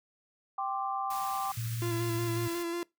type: chord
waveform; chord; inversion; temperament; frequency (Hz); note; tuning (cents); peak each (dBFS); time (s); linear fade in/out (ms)
sine; G suspended fourth; none; equal; 784 / 1046.5 / 1174.7; G5 / C6 / D6; 0 / 0 / 0; -33 / -38 / -35; 0.58-1.52; 5
type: band-stop noise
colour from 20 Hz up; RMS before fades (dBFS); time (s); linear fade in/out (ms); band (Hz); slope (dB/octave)
white; -44; 1.1-2.63; 5; 230 to 1200; 48
type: tone with tremolo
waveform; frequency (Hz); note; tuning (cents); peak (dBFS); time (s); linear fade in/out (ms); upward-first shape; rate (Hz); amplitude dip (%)
sine; 115.3; A#2; -19; -31; 1.57-2.48; 5; triangle; 14; 25
type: tone with vibrato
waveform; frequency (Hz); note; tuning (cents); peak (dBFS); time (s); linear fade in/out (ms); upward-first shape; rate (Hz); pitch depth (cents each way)
45% pulse; 342; F4; -36; -32; 1.82-2.83; 0; square; 5.5; 20
effects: noise-tail reverb RT60 0.2 s tail -24 dB re dry